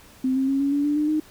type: tone with pitch steps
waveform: sine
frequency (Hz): 259.9 / 266.3 / 272.8 / 279.5 / 286.4 / 293.4 / 300.6 / 308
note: C4 / C4 / C#4 / C#4 / D4 / D4 / D4 / D#4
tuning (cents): -11 / +31 / -28 / +14 / -43 / -2 / +40 / -17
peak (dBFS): -19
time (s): 0.24-1.2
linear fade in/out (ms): 5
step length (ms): 120
effects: pink hiss -50 dBFS RMS until 1.3 s